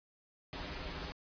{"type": "noise with comb filter", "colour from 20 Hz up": "pink", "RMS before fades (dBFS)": -42, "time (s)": [0.53, 1.12], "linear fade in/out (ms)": 0, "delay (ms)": 9, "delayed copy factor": -1, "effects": ["resampled to 11025 Hz"]}